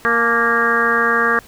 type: harmonic tone with a mistuned harmonic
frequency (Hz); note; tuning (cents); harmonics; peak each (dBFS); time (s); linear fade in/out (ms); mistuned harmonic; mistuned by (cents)
233.2; A#3; +1; 1 / 2 / 3 / 4 / 5 / 6 / 7 / 8; -26 / -21 / -29 / -29 / -18 / -23 / -17 / -23; 0.05-1.39; 0; 4; -100
effects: pink hiss -44 dBFS RMS until 1.47 s